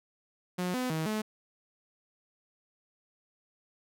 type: tone with pitch steps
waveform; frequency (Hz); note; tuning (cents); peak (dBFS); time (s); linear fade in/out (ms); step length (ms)
sawtooth; 180.3 / 252.9 / 159.1 / 215.3; F#3 / B3 / D#3 / A3; -45 / +41 / +39 / -37; -26; 0.58-1.22; 10; 160
effects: none